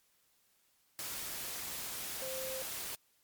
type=tone in noise; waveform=sine; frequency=523.3 Hz; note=C5; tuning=in tune; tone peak=-40 dBFS; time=2.22-2.62 s; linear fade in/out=0 ms; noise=white; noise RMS=-41 dBFS; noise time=0.99-2.95 s; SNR=-2 dB; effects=white hiss -72 dBFS RMS until 3.23 s + MP3 96 kbps